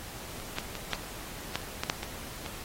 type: clicks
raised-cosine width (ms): 0.2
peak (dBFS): -25 / -13 / -19 / -10 / -28 / -12 / -26 / -11 / -7 / -17 / -21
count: 11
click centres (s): 0.4 / 0.585 / 0.753 / 0.933 / 1.524 / 1.556 / 1.616 / 1.835 / 1.899 / 2.031 / 2.462
effects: pink hiss -43 dBFS RMS until 2.64 s + AAC 48 kbps